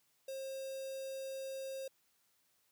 square tone with notch filter, 535 Hz, C5, 38 cents sharp, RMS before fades -43 dBFS, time 0.28-1.88 s, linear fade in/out 5 ms, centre 1800 Hz, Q 0.74, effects white hiss -75 dBFS RMS until 2.71 s + high-pass 60 Hz 12 dB/octave

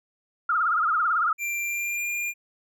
sine tone with vibrato, 1318.5 Hz, E6, in tune, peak -20 dBFS, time 0.49-1.33 s, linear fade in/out 5 ms, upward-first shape triangle, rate 18 Hz, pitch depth 160 cents each way
square tone with pitch glide, 2367 to 2406 Hz, D7 to D7, +13 to +41 cents, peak -27 dBFS, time 1.38-2.34 s, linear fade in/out 50 ms, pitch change +28 cents, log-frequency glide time 1.6-2.08 s
effects none

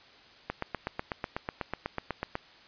click train, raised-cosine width 0.5 ms, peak -16 dBFS, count 16, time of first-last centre 0.5-2.354 s, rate 8.09 Hz, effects white hiss -55 dBFS RMS until 2.67 s + resampled to 11025 Hz

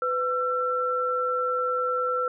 sine tone pair together, 501 / 1344.9 Hz, B4 / E6, +25 / +34 cents, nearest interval octave + perfect fourth, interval 1709 cents, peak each -27 / -25 dBFS, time 0.02-2.28 s, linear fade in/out 2 ms, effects none

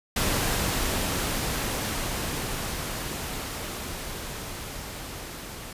pink noise with level ramp, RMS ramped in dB -25 to -39 dBFS, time 0.16-5.73 s, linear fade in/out 5 ms, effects resampled to 32000 Hz

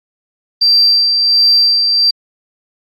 sine tone with tremolo, 4699 Hz, D8, in tune, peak -5 dBFS, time 0.61-2.11 s, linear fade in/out 10 ms, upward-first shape sine, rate 1.4 Hz, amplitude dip 40%, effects tanh soft clip ceiling -1 dBFS + AAC 64 kbps

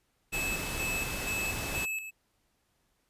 pink noise, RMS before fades -36 dBFS, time 0.32-1.86 s, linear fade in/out 20 ms
square tone with tremolo, 2602 Hz, E7, 23 cents flat, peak -32 dBFS, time 0.32-2.11 s, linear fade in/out 20 ms, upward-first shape square, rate 2.1 Hz, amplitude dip 60%
effects pink hiss -74 dBFS RMS until 3.09 s + resampled to 32000 Hz

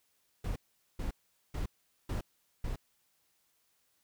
brown noise bursts, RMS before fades -35 dBFS, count 5, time 0.44-2.76 s, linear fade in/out 5 ms, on 120 ms, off 430 ms, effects white hiss -74 dBFS RMS until 4.03 s

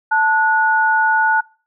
sine tone pair together, 880 / 1460.1 Hz, A5 / F#6, 0 / -23 cents, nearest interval major sixth, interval 877 cents, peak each -15 dBFS, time 0.11-1.41 s, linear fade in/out 10 ms, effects noise-tail reverb RT60 0.4 s tail -25 dB re dry

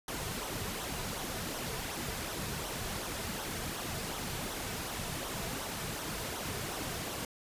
pink noise with flanger, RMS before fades -38 dBFS, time 0.08-7.25 s, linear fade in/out 2 ms, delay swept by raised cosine 0.41 to 3.71 ms, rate 2.7 Hz, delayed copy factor -0.55, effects resampled to 32000 Hz

